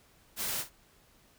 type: noise with echo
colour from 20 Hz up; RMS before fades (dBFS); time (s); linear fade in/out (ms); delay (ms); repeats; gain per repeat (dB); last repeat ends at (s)
white; -34; 0.36-0.65; 50; 52; 1; -14; 0.702
effects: pink hiss -63 dBFS RMS until 1.38 s